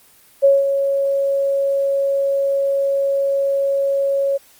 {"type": "tone with ADSR envelope", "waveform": "sine", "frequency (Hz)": 553, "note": "C#5", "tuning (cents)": -4, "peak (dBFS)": -7, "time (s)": [0.42, 4.38], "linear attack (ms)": 25, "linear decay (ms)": 190, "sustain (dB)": -8, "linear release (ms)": 19, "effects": ["white hiss -50 dBFS RMS until 4.59 s", "Opus 24 kbps"]}